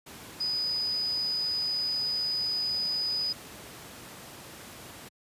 sine tone in noise, 4978 Hz, D#8, in tune, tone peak -27 dBFS, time 0.4-3.33 s, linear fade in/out 10 ms, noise pink, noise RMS -45 dBFS, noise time 0.06-5.09 s, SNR +15 dB, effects high-pass 100 Hz 12 dB/octave + resampled to 32000 Hz

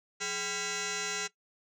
sine tone with frequency modulation, 2217 Hz, C#7, in tune, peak -30 dBFS, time 0.2-1.28 s, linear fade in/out 20 ms, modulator 599 Hz, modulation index 8, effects noise-tail reverb RT60 0.1 s tail -18 dB re dry + tanh soft clip ceiling -29 dBFS

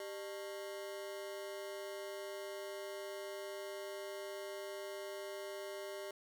40% pulse ring-modulated tone, 498.4 Hz, B4, 16 cents sharp, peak -39 dBFS, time 0-6.11 s, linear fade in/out 2 ms, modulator 106 Hz, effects none

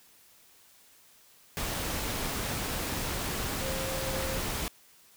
sine tone in noise, 530 Hz, C5, 22 cents sharp, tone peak -36 dBFS, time 3.61-4.39 s, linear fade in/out 0 ms, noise pink, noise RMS -33 dBFS, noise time 1.57-4.68 s, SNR -6 dB, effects white hiss -59 dBFS RMS until 5.16 s

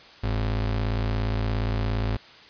square ring-modulated tone, 77.78 Hz, D#2, in tune, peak -21 dBFS, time 0.23-2.17 s, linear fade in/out 10 ms, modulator 28.6 Hz, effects white hiss -48 dBFS RMS until 2.49 s + resampled to 11025 Hz

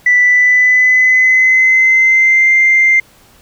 sine tone with pitch glide, 1976 to 2093 Hz, B6 to C7, 0 to 0 cents, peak -5 dBFS, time 0.06-3 s, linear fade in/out 5 ms, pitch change +100 cents, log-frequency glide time 0.19-2.52 s, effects tanh soft clip ceiling -1 dBFS + pink hiss -46 dBFS RMS until 3.41 s

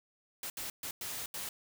white noise bursts at uneven times, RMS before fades -40 dBFS, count 5, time 0.43-0.5 / 0.57-0.7 / 0.83-0.91 / 1.01-1.26 / 1.34-1.49 s, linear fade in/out 2 ms, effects none

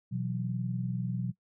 sine chord, B suspended fourth, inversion none, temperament equal, 123.47 / 164.81 / 185 Hz, B2 / E3 / F#3, 0 / 0 / 0 cents, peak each -33 / -38 / -34 dBFS, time 0.11-1.32 s, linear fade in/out 20 ms, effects noise-tail reverb RT60 0.1 s tail -20 dB re dry

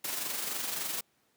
white noise with amplitude modulation, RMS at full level -33 dBFS, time 0.04-1.01 s, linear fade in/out 5 ms, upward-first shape sine, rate 23.5 Hz, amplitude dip 45%, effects pink hiss -71 dBFS RMS until 1.36 s + high-pass 150 Hz 12 dB/octave

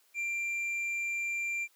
triangle tone with tanh clipping, 2370 Hz, D7, 15 cents sharp, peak -32 dBFS, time 0.14-1.68 s, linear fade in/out 50 ms, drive 9 dB, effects white hiss -67 dBFS RMS until 1.75 s + high-pass 400 Hz 12 dB/octave

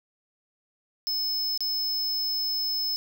square tone with dropouts, 5210 Hz, E8, 21 cents flat, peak -26 dBFS, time 1.07-2.96 s, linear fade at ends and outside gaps 0 ms, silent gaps 1.576-1.606 s, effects none

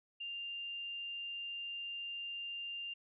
sine tone, 2794 Hz, F7, in tune, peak -40 dBFS, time 0.2-2.94 s, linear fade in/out 10 ms, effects none

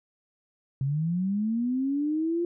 sine linear sweep, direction up, 130.81 to 349.2 Hz, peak -24 dBFS, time 0.81-2.45 s, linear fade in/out 2 ms, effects none

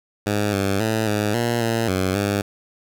10% pulse tone with pitch steps, 103.7 / 98.1 / 110.7 / 104.8 / 118.2 / 114.7 / 93.8 / 101 Hz, G#2 / G2 / A2 / G#2 / A#2 / A#2 / F#2 / G#2, -2 / +2 / +11 / +16 / +24 / -28 / +24 / -48 cents, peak -11 dBFS, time 0.26-2.42 s, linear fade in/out 10 ms, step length 270 ms, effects none

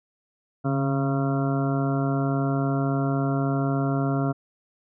harmonic tone with a mistuned harmonic, 136.8 Hz, C#3, 23 cents flat, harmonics 1 / 2 / 3 / 4 / 5 / 7 / 8 / 9 / 10, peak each -24 / -26 / -33 / -38 / -31 / -42 / -40 / -41 / -36 dBFS, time 0.64-4.33 s, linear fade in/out 20 ms, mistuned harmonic 1, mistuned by +45 cents, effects none

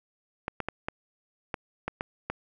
clicks, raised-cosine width 0.5 ms, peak -15 dBFS, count 8, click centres 0.481 / 0.603 / 0.686 / 0.885 / 1.542 / 1.88 / 2.009 / 2.3 s, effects none

